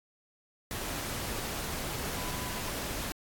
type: tone in noise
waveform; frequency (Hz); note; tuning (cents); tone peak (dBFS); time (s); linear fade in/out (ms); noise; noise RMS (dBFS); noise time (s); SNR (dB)
sine; 1000; B5; +21; -43; 2.17-2.61; 0; pink; -36; 0.71-3.12; -10
effects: AAC 64 kbps